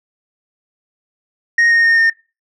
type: tone with pitch steps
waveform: sine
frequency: 1864.7 / 1850.8 / 1836.9 / 1823.2 Hz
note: A#6 / A#6 / A#6 / A#6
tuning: 0 / -13 / -26 / -39 cents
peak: -6 dBFS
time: 1.58-2.1 s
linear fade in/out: 5 ms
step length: 130 ms
effects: noise-tail reverb RT60 0.3 s tail -23 dB re dry + tanh soft clip ceiling -8 dBFS